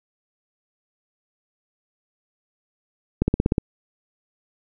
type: click train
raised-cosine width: 3 ms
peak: -5 dBFS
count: 7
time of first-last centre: 3.22-3.581 s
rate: 16.6 Hz
effects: none